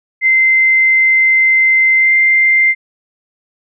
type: tone with pitch glide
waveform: sine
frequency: 2075 to 2091 Hz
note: C7 to C7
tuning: -15 to -2 cents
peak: -7 dBFS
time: 0.21-2.75 s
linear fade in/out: 50 ms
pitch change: +13 cents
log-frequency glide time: 1.97-2.13 s
effects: none